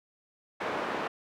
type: band-pass noise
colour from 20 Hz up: pink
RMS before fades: -33 dBFS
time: 0.6-1.08 s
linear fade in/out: 10 ms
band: 370 to 1700 Hz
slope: 12 dB/octave
effects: none